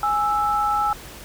sine tone pair together, 830.6 / 1318.5 Hz, G#5 / E6, 0 / 0 cents, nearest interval minor sixth, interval 800 cents, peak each -21 dBFS, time 0.03-0.93 s, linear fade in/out 2 ms, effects added 50 Hz sine -43 dBFS peak until 1.24 s + pink hiss -40 dBFS RMS until 1.24 s

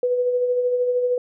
sine tone with tremolo, 494.4 Hz, B4, 2 cents sharp, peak -16 dBFS, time 0.03-1.18 s, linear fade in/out 2 ms, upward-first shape sine, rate 13 Hz, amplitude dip 40%, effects none

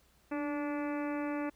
harmonic tone with a mistuned harmonic, 290.1 Hz, D4, 21 cents flat, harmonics 1 / 2 / 3 / 4 / 5 / 6 / 7 / 8 / 9, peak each -34 / -40 / -44 / -46 / -48 / -50 / -51 / -52 / -53 dBFS, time 0.31-1.5 s, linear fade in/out 10 ms, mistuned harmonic 1, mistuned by +32 cents, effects added 60 Hz sine -68 dBFS peak until 1.55 s + pink hiss -68 dBFS RMS until 1.55 s

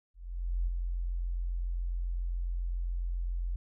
sine tone with ADSR envelope, 43.65 Hz, F1, in tune, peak -26 dBFS, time 0.14-3.56 s, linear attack 530 ms, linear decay 10 ms, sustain -4 dB, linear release 4 ms, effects none

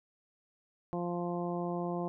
harmonic tone, 174.61 Hz, F3, in tune, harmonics 1 / 2 / 3 / 4 / 5 / 6, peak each -36 / -37 / -41 / -40 / -45 / -45 dBFS, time 0.93-2.08 s, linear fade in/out 0 ms, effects none

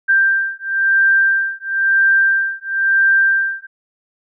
sine beating tone pair, 1577 / 1577.99 Hz, G6 / G6, +10 / +11 cents, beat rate 0.99 Hz, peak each -15 dBFS, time 0.08-3.67 s, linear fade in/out 20 ms, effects none

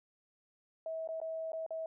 sine tone with dropouts, 646 Hz, E5, 35 cents flat, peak -36 dBFS, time 0.86-1.86 s, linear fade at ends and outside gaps 2 ms, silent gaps 1.075-1.088 / 1.202-1.215 / 1.52-1.531 / 1.664-1.706 s, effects none

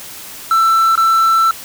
triangle tone with dropouts, 1334 Hz, E6, 20 cents sharp, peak -7 dBFS, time 0.51-1.51 s, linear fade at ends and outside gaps 2 ms, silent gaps 0.955-0.976 s, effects white hiss -32 dBFS RMS until 1.64 s

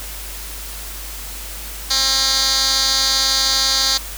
10% pulse tone with band-pass filter, 267.3 Hz, C4, 37 cents sharp, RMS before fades -17 dBFS, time 1.9-3.98 s, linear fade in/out 10 ms, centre 5000 Hz, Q 5.1, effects added 50 Hz sine -32 dBFS peak until 4.17 s + white hiss -32 dBFS RMS until 4.17 s

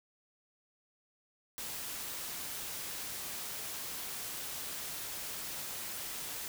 white noise, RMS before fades -41 dBFS, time 1.58-6.48 s, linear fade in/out 0 ms, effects none

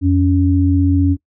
sine tone pair together, 88.07 / 279.6 Hz, F2 / C#4, +15 / +15 cents, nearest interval octave + minor sixth, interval 2000 cents, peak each -13 dBFS, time 0.01-1.17 s, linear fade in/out 50 ms, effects noise-tail reverb RT60 0.1 s tail -20 dB re dry

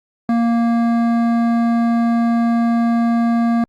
sine tone with hard clipping, 233.1 Hz, A#3, in tune, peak -15 dBFS, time 0.29-3.64 s, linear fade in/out 2 ms, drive 12 dB, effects Opus 48 kbps

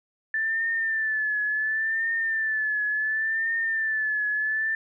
sine tone with vibrato, 1760 Hz, A6, in tune, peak -23 dBFS, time 0.34-4.75 s, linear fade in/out 2 ms, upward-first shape triangle, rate 0.7 Hz, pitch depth 67 cents each way, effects none

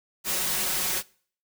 white noise with comb filter, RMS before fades -27 dBFS, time 0.24-1.03 s, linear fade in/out 50 ms, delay 5.4 ms, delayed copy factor +0.7, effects noise-tail reverb RT60 0.5 s tail -23 dB re dry

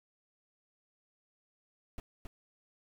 brown noise with echo, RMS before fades -40 dBFS, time 1.98-2 s, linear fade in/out 0 ms, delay 270 ms, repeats 1, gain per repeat -3 dB, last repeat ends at 2.27 s, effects none

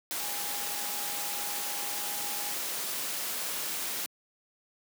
sine tone in noise, 820 Hz, G#5, 22 cents flat, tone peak -43 dBFS, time 0.2-2.53 s, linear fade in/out 0 ms, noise white, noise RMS -34 dBFS, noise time 0.11-4.06 s, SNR -12 dB, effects high-pass 200 Hz 12 dB/octave

